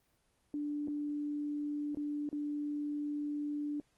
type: tone with dropouts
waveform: sine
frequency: 293.7 Hz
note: D4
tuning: in tune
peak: -34 dBFS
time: 0.54-3.8 s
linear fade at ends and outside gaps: 1 ms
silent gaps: 0.875-0.882 / 1.948-1.971 / 2.29-2.328 s
effects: pink hiss -74 dBFS RMS until 3.97 s + Opus 24 kbps